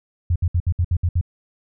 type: tone bursts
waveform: sine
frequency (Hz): 87.2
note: F2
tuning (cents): -2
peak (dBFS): -15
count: 8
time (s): 0.3-1.212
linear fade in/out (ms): 5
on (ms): 58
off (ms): 64
effects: none